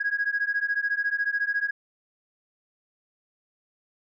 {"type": "beating tone pair", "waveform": "sine", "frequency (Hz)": [1643, 1657], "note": ["G#6", "G#6"], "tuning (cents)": [-19, -4], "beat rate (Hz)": 14, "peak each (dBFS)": -26, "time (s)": [0, 1.71], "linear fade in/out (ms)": 10, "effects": ["tanh soft clip ceiling -17 dBFS"]}